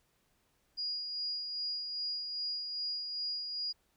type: tone with tremolo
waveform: sine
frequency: 4870 Hz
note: D#8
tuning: 38 cents flat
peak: -33 dBFS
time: 0.77-3.73 s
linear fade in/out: 20 ms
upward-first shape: sine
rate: 2.5 Hz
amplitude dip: 40%
effects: pink hiss -74 dBFS RMS until 3.96 s